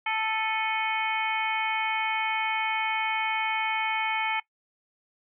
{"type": "harmonic tone with a mistuned harmonic", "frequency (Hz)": 440, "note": "A4", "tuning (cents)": 0, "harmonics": [2, 3, 4, 5, 6, 7], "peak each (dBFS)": [-29, -35, -37, -29, -36, -37], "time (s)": [0.06, 4.4], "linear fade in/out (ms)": 5, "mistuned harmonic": 6, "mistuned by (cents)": -99, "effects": ["noise-tail reverb RT60 0.1 s tail -20 dB re dry"]}